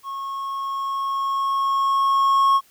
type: tone with level ramp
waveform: triangle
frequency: 1093 Hz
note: C#6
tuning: 25 cents flat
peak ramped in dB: -26 to -11 dBFS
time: 0.03-2.61 s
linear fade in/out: 50 ms
effects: white hiss -56 dBFS RMS until 2.7 s